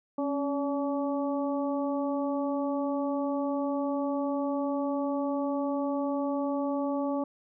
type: harmonic tone with a mistuned harmonic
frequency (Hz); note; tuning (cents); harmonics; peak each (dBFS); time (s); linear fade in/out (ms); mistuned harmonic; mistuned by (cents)
285; C#4; +48; 1 / 2 / 3 / 4; -29 / -32 / -37 / -40; 0.18-7.24; 5; 1; -48
effects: none